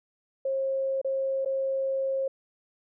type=tone with dropouts; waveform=sine; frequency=537 Hz; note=C5; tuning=45 cents sharp; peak=-25 dBFS; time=0.45-2.28 s; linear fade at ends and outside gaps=5 ms; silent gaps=1.015-1.046 / 1.449-1.458 s; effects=none